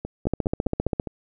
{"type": "two click trains", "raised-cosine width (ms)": 2, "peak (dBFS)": [-9, -17], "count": [12, 6], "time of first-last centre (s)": [[0.27, 0.998], [0.05, 1.072]], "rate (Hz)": [15.1, 4.89], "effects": []}